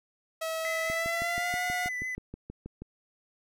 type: tone with pitch glide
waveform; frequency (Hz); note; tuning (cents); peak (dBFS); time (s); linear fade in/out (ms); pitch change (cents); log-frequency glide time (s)
sawtooth; 646 to 720.9; E5 to F#5; -35 to -45; -27; 0.41-1.89; 10; +190; 0.85-1.58
type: tone with vibrato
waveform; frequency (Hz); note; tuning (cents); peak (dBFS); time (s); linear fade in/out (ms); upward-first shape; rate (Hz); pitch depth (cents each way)
triangle; 2004; B6; +25; -30; 0.65-2.15; 0; triangle; 5.1; 22
type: click train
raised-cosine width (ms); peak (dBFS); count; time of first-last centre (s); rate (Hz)
3; -27; 13; 0.9-2.82; 6.25
effects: none